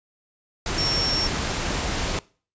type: tone in noise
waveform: sine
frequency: 5470 Hz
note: F8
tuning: 37 cents flat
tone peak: -23 dBFS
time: 0.78-1.27 s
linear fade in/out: 2 ms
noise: pink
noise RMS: -26 dBFS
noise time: 0.66-2.19 s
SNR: 0 dB
effects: noise-tail reverb RT60 0.4 s tail -22 dB re dry + resampled to 16000 Hz